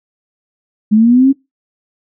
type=linear sweep; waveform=sine; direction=up; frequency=207.7 to 277.3 Hz; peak=-5 dBFS; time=0.91-1.33 s; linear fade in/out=20 ms; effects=noise-tail reverb RT60 0.2 s tail -21 dB re dry